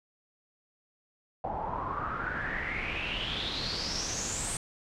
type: noise with low-pass filter sweep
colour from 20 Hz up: pink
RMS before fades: -34 dBFS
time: 1.44-4.57 s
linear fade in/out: 2 ms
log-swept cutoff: 780 to 8700 Hz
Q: 8
effects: none